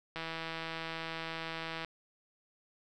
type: click train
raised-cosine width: 0.3 ms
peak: -23 dBFS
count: 276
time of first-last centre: 0.16-1.847 s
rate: 163 Hz
effects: none